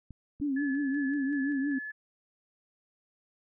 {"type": "clicks", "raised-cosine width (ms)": 5, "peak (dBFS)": -33, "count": 2, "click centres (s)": [0.107, 0.401]}
{"type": "tone with vibrato", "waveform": "sine", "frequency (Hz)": 278.3, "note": "C#4", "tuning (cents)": 7, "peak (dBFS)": -27, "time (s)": [0.41, 1.79], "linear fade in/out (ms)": 10, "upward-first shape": "triangle", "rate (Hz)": 5.7, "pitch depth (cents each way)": 110}
{"type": "tone with tremolo", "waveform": "sine", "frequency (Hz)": 1719, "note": "A6", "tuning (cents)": -41, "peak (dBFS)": -36, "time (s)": [0.56, 1.92], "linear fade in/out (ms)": 10, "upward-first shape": "square", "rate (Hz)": 2.6, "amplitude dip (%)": 30}
{"effects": []}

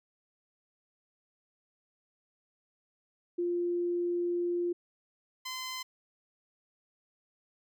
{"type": "tone pair in turn", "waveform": ["sine", "10% pulse"], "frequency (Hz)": [349.2, 1029.6], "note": ["F4", "C6"], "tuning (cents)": [0, -28], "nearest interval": "octave + perfect fifth", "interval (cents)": 1872, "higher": "second", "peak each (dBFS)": -28, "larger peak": "neither", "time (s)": [[3.38, 4.73], [5.45, 5.83]], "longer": "first", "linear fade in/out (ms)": 10, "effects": []}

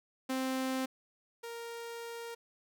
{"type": "tone pair in turn", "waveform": "sawtooth", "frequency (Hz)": [261.6, 466.1], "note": ["C4", "A#4"], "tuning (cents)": [0, 0], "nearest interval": "minor seventh", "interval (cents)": 1000, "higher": "second", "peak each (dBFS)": [-28, -37], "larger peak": "first", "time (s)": [[0.29, 0.86], [1.43, 2.35]], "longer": "second", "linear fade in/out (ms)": 10, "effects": []}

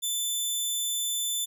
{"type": "tone", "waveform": "15% pulse", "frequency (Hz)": 3520, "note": "A7", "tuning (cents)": 0, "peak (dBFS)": -20, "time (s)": [0.02, 1.46], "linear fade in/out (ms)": 20, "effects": []}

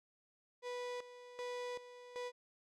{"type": "tone with tremolo", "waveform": "35% pulse", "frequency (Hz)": 491.7, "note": "B4", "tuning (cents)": -8, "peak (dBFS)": -39, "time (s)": [0.62, 2.32], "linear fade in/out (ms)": 50, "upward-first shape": "square", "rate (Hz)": 1.3, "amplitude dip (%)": 75, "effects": ["low-pass 6000 Hz 12 dB/octave"]}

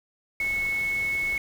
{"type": "tone in noise", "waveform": "sine", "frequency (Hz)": 2200, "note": "C#7", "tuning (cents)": -14, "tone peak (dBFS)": -24, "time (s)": [0.4, 1.38], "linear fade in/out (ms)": 2, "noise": "pink", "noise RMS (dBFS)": -41, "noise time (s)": [0.4, 1.38], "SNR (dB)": 14, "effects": []}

